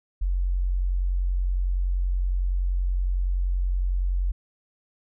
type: tone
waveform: sine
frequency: 45.33 Hz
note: F#1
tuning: 35 cents flat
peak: -21 dBFS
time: 0.21-4.32 s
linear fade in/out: 10 ms
effects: none